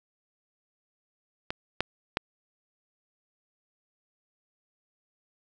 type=clicks; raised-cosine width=0.3 ms; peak=-15 / -9 / -9 dBFS; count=3; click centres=1.505 / 1.806 / 2.171 s; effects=none